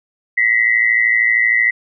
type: tone pair together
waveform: sine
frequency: 1926 / 2039 Hz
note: B6 / C7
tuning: -44 / -45 cents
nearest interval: minor second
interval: 99 cents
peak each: -14 dBFS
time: 0.37-1.71 s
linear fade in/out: 10 ms
effects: none